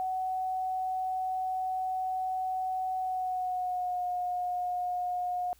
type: tone with pitch glide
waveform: sine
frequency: 748 to 719.6 Hz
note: F#5 to F#5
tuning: +19 to -48 cents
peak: -29 dBFS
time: 0-5.53 s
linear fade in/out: 0 ms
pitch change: -67 cents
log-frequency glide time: 2.97-4.05 s
effects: added 60 Hz sine -62 dBFS peak until 5.59 s + white hiss -64 dBFS RMS until 5.59 s